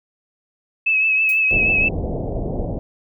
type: tone with vibrato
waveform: sine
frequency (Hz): 2589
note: E7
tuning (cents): -32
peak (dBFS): -14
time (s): 0.86-1.89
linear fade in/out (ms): 10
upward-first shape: triangle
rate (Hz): 6.2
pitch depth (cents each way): 41
type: noise with exponential decay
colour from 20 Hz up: violet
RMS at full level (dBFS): -29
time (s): 1.29-1.43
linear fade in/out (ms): 1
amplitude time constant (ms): 30
type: low-pass noise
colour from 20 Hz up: pink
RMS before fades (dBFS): -24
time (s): 1.51-2.79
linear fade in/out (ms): 0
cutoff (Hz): 730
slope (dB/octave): 48
effects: none